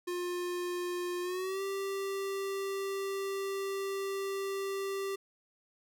square tone with pitch glide, 354.9 to 391.5 Hz, F4 to G4, +28 to -2 cents, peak -34 dBFS, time 0.07-5.16 s, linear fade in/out 10 ms, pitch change +170 cents, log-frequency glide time 1.22-1.62 s, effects none

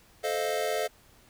square chord, F dominant seventh, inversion first, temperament equal with one note detuned, 436.7 / 523.3 / 622.3 / 698.5 Hz, A4 / C5 / Eb5 / F5, -13 / 0 / 0 / 0 cents, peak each -33 / -35 / -33 / -34 dBFS, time 0.23-0.88 s, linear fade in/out 20 ms, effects pink hiss -59 dBFS RMS until 1.29 s

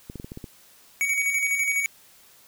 clicks, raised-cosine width 3 ms, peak -23 dBFS, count 7, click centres 0.099 / 0.157 / 0.199 / 0.245 / 0.319 / 0.374 / 0.442 s
square tone with tremolo, 2248 Hz, C#7, 24 cents sharp, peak -21 dBFS, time 1.01-1.86 s, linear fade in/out 0 ms, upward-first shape square, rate 12 Hz, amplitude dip 40%
effects white hiss -54 dBFS RMS until 2.47 s

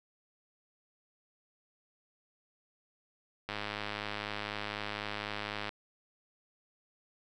click train, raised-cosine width 0.3 ms, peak -20 dBFS, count 230, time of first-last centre 3.49-5.692 s, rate 104 Hz, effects none

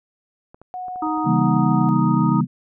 clicks, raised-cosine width 1 ms, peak -29 dBFS, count 8, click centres 0.545 / 0.616 / 0.883 / 0.959 / 1.025 / 1.069 / 1.176 / 1.262 s
sine tone with pitch glide, 733 to 737.7 Hz, F#5 to F#5, -16 to -5 cents, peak -27 dBFS, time 0.74-1.89 s, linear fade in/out 0 ms, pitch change +11 cents, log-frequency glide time 1.1-1.75 s
harmonic tone, 311.4 Hz, D#4, 2 cents sharp, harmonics 1 / 3 / 4, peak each -23 / -26 / -26 dBFS, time 1.02-2.41 s, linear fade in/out 5 ms
sine chord, C# diminished seventh, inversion none, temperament just, 138.59 / 166.31 / 199.57 / 239.5 Hz, C#3 / E3 / G3 / Bb3, 0 / +16 / +31 / +47 cents, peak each -21 dBFS, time 1.24-2.47 s, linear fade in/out 50 ms
effects none

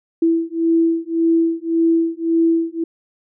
sine beating tone pair, 329.6 / 331.4 Hz, E4 / E4, 0 / +9 cents, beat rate 1.8 Hz, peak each -17 dBFS, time 0.22-2.84 s, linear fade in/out 5 ms, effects none

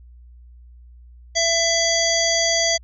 harmonic tone, 668 Hz, E5, 23 cents sharp, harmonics 1 / 3 / 5 / 7 / 9 / 10, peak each -22 / -24 / -26 / -23 / -23 / -27 dBFS, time 1.35-2.78 s, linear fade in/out 20 ms, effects added 60 Hz sine -42 dBFS peak until 2.83 s

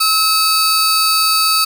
sawtooth tone pair together, 1291 / 4582 Hz, E6 / D8, -37 / -44 cents, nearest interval octave + minor seventh, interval 2193 cents, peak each -11 dBFS, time 0-1.65 s, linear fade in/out 10 ms, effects none

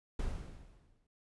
brown noise with exponential decay, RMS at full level -34 dBFS, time 0.19-1.07 s, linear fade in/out 5 ms, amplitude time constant 190 ms, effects resampled to 24000 Hz

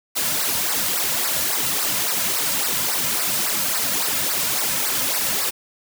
white noise with flanger, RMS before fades -22 dBFS, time 0.15-5.51 s, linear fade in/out 20 ms, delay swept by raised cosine 0.29 to 2.69 ms, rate 3.6 Hz, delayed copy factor -0.85, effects none

